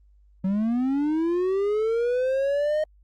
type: linear sweep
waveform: triangle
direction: up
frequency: 185 to 622.3 Hz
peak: -19 dBFS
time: 0.44-2.84 s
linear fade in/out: 5 ms
effects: added 50 Hz sine -53 dBFS peak until 3.03 s + Opus 32 kbps